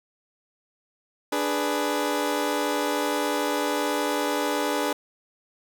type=chord; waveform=20% pulse; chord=G# diminished; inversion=second; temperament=equal; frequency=293.7 / 415.3 / 493.9 Hz; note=D4 / G#4 / B4; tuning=0 / 0 / 0 cents; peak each=-22 / -24 / -24 dBFS; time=1.32-4.93 s; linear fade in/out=5 ms; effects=none